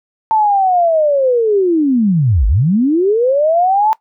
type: linear two-way sweep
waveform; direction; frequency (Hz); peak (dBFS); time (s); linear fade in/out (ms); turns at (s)
sine; down then up; 891 to 45.89 to 891; -9; 0.31-3.93; 0; 2.47
effects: noise-tail reverb RT60 0.1 s tail -19 dB re dry